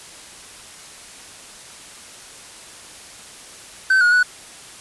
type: tone with pitch steps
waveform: triangle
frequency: 1536 / 1444 / 1477 Hz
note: G6 / F#6 / F#6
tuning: -36 / -43 / -3 cents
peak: -10 dBFS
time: 3.9-4.23 s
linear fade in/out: 5 ms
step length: 110 ms
effects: white hiss -40 dBFS RMS until 4.8 s + resampled to 24000 Hz